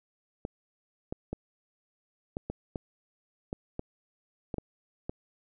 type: clicks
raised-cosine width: 2 ms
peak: -20 dBFS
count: 11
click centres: 0.451 / 1.125 / 1.33 / 2.369 / 2.5 / 2.758 / 3.529 / 3.794 / 4.542 / 4.583 / 5.095 s
effects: none